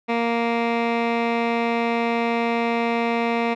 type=tone with low-pass filter; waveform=15% pulse; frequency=233.1 Hz; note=A#3; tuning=in tune; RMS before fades=-22 dBFS; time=0.08-3.55 s; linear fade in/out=20 ms; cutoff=2500 Hz; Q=1.5; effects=none